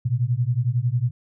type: beating tone pair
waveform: sine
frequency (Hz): 116.54 / 127.54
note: A#2 / C3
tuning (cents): 0 / -44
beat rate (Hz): 11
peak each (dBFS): -22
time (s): 0.05-1.11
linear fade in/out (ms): 10
effects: none